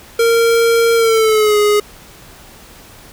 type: tone with pitch glide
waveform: square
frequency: 462.1 to 416.5 Hz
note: A#4 to G#4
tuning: -15 to +5 cents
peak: -10 dBFS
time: 0.19-1.8 s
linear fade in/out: 5 ms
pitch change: -180 cents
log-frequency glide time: 0.95-1.58 s
effects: pink hiss -40 dBFS RMS until 3.12 s